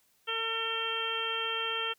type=harmonic tone; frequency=451.9 Hz; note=A4; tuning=46 cents sharp; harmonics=1 / 2 / 3 / 4 / 5 / 6 / 7; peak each=-39 / -43 / -36 / -41 / -45 / -37 / -34 dBFS; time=0.27-1.94 s; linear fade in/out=20 ms; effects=white hiss -69 dBFS RMS until 1.98 s